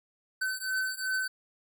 square beating tone pair, 1523 / 1525.7 Hz, F#6 / G6, +50 / -47 cents, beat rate 2.7 Hz, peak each -34 / -33 dBFS, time 0.41-1.28 s, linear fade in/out 10 ms, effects none

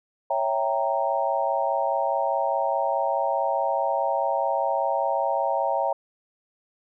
sine chord, C# diminished seventh, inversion none, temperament equal with one note detuned, 554.4 / 659.3 / 784 / 929.1 Hz, C#5 / E5 / G5 / Bb5, 0 / 0 / 0 / -6 cents, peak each -27 dBFS, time 0.3-5.93 s, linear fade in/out 5 ms, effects none

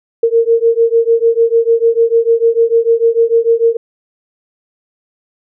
sine beating tone pair, 457.4 / 464.1 Hz, A#4 / A#4, -33 / -8 cents, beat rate 6.7 Hz, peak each -11 dBFS, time 0.23-3.77 s, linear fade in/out 5 ms, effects none

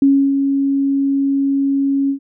sine tone with ADSR envelope, 275.9 Hz, C#4, 8 cents flat, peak -7 dBFS, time 0.02-2.19 s, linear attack 3 ms, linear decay 300 ms, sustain -6 dB, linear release 94 ms, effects none

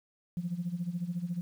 sine tone with tremolo, 174.61 Hz, F3, in tune, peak -28 dBFS, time 0.37-1.41 s, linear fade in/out 0 ms, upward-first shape sine, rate 14 Hz, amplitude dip 80%, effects tanh soft clip ceiling -24 dBFS + 10-bit

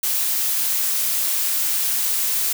blue noise, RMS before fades -21 dBFS, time 0.03-2.53 s, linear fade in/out 5 ms, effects none

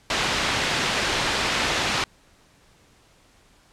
white low-pass noise, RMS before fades -24 dBFS, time 0.1-2.04 s, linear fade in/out 2 ms, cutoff 3600 Hz, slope 12 dB/octave, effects pink hiss -57 dBFS RMS until 3.72 s + low-pass 9000 Hz 12 dB/octave

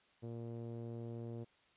sawtooth tone with low-pass filter, 116.54 Hz, A#2, in tune, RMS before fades -45 dBFS, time 0.22-1.45 s, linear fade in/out 20 ms, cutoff 470 Hz, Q 1.7, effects white hiss -70 dBFS RMS until 1.76 s + resampled to 8000 Hz

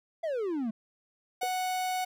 triangle exponential sweep, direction down, 688 to 210.6 Hz, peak -27 dBFS, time 0.23-0.71 s, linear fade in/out 10 ms
45% pulse tone, 739 Hz, F#5, 2 cents flat, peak -29 dBFS, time 1.41-2.05 s, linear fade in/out 10 ms
sine tone with exponential decay, 493.9 Hz, B4, in tune, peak -29 dBFS, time 1.43-1.51 s, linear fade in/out 1 ms, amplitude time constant 16 ms
effects none

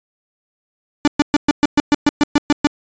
45% pulse tone bursts, 292.9 Hz, D4, 5 cents flat, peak -9 dBFS, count 12, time 1.05-2.67 s, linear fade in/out 0 ms, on 25 ms, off 120 ms, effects resampled to 16000 Hz

